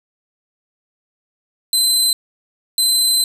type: tone bursts at uneven times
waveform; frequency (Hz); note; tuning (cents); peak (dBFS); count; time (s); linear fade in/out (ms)
25% pulse; 4058; B7; +46; -8; 2; 1.73-2.13 / 2.78-3.24; 2
effects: 7-bit